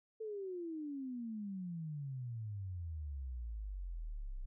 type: exponential sweep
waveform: sine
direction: down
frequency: 448.5 to 30.53 Hz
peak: -40 dBFS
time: 0.2-4.46 s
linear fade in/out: 10 ms
effects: none